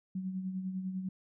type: tone with tremolo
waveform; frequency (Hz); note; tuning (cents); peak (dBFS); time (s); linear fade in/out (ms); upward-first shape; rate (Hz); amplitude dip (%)
sine; 187.4; F#3; +22; -32; 0.15-1.09; 5; sine; 10; 50
effects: none